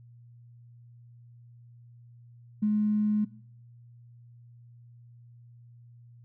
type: tone with tanh clipping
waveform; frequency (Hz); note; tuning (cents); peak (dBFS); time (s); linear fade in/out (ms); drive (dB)
triangle; 211; G#3; +28; -22; 2.62-3.25; 10; 3
effects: noise-tail reverb RT60 0.7 s tail -21 dB re dry + added 119 Hz sine -50 dBFS peak until 6.24 s